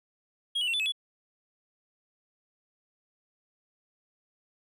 triangle tone with pitch steps, 3276 / 2952 / 2720 / 3485 / 2574 / 3410 Hz, G#7 / F#7 / F7 / A7 / E7 / G#7, -24 / -5 / -46 / -17 / -42 / +45 cents, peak -25 dBFS, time 0.55-0.922 s, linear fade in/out 10 ms, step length 62 ms, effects none

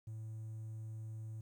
triangle tone, 110 Hz, A2, in tune, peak -40 dBFS, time 0.07-1.41 s, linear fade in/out 5 ms, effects tanh soft clip ceiling -37 dBFS + 12-bit

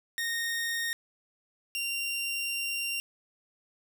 sawtooth tone pair in turn, 1852 / 2769 Hz, A#6 / F7, -12 / -15 cents, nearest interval perfect fifth, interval 697 cents, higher second, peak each -26 / -27 dBFS, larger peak first, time 0.18-0.93 / 1.75-3 s, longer second, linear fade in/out 0 ms, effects none

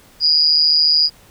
sine tone with amplitude modulation, 4890 Hz, D#8, 31 cents flat, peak -7 dBFS, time 0.2-1.1 s, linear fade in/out 50 ms, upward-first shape sine, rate 154 Hz, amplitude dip 80%, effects pink hiss -48 dBFS RMS until 1.3 s

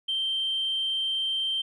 sine tone, 3136 Hz, G7, in tune, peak -24 dBFS, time 0.08-1.62 s, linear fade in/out 10 ms, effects tanh soft clip ceiling -21 dBFS

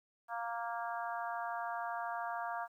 harmonic tone, 233.1 Hz, A#3, in tune, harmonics 3 / 4 / 5 / 6 / 7, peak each -40 / -42 / -44 / -46 / -47 dBFS, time 0.28-2.68 s, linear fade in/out 50 ms, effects 12-bit

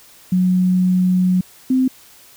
sine tone pair in turn, 183.1 / 258.9 Hz, F#3 / C4, -18 / -18 cents, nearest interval tritone, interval 600 cents, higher second, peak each -12 dBFS, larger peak neither, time 0.32-1.41 / 1.7-1.88 s, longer first, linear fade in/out 5 ms, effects white hiss -46 dBFS RMS until 2.36 s

